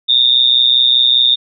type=tone with amplitude modulation; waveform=sine; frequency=3649 Hz; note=A#7; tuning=38 cents flat; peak=-4 dBFS; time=0.08-1.36 s; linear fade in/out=20 ms; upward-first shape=sine; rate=125 Hz; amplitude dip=90%; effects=none